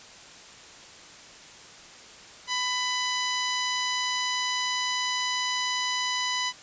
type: tone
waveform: 10% pulse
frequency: 997 Hz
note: B5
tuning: 16 cents sharp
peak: -17 dBFS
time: 2.47-6.53 s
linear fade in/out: 50 ms
effects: white hiss -47 dBFS RMS until 6.62 s + resampled to 16000 Hz